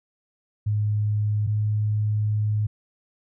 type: tone pair in turn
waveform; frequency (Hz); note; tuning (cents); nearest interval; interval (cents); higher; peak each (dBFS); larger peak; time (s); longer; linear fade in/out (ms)
sine; 105.2 / 106.05; G#2 / G#2; +23 / +37; unison; 14; second; -20; neither; 0.66-1.47 / 1.47-2.67; second; 10
effects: none